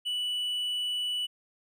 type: tone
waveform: triangle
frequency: 2960 Hz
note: F#7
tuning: in tune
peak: -27 dBFS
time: 0.05-1.27 s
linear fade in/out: 20 ms
effects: none